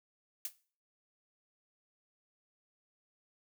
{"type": "noise with exponential decay", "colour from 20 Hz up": "blue", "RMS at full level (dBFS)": -33, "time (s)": [0.45, 0.53], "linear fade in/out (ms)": 2, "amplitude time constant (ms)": 17, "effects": ["noise-tail reverb RT60 0.4 s tail -17 dB re dry"]}